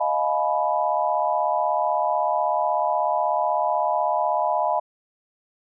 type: chord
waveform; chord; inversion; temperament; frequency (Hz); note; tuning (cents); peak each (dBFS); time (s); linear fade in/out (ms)
sine; F half-diminished seventh; third; equal with one note detuned; 622.3 / 698.5 / 851 / 987.8; Eb5 / F5 / Ab5 / Cb6; 0 / 0 / +42 / 0; -25; 0-4.8; 10
effects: none